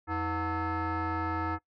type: tone with frequency modulation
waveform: sine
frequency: 493.9 Hz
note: B4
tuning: in tune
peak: -27 dBFS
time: 0.07-1.59 s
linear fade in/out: 50 ms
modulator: 407 Hz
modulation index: 2.7
effects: noise-tail reverb RT60 0.1 s tail -20 dB re dry + tanh soft clip ceiling -26 dBFS